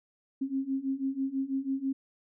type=beating tone pair; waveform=sine; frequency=265.7 / 271.8 Hz; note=C4 / C#4; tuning=+27 / -34 cents; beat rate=6.1 Hz; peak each=-33 / -31 dBFS; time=0.41-1.93 s; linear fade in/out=10 ms; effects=none